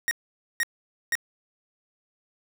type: tone bursts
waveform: 45% pulse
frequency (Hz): 1870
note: A#6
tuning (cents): +5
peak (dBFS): -22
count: 3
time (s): 0.08-1.153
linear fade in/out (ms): 0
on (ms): 31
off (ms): 490
effects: none